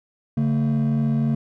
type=tone pair together; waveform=triangle; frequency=141.8 / 225.1 Hz; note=C#3 / A3; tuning=+40 / +40 cents; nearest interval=minor sixth; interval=800 cents; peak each=-18 dBFS; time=0.37-1.35 s; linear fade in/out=5 ms; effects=tanh soft clip ceiling -12 dBFS